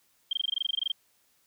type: tone bursts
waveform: sine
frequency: 3182 Hz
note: G7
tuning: 25 cents sharp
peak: -24 dBFS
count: 15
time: 0.31-0.919 s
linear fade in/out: 5 ms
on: 21 ms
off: 21 ms
effects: white hiss -68 dBFS RMS until 1.46 s